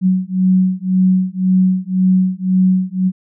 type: beating tone pair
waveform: sine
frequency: 185 / 186.9 Hz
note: F#3 / F#3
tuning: 0 / +18 cents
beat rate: 1.9 Hz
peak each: -14 dBFS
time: 0.01-3.12 s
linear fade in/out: 50 ms
effects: none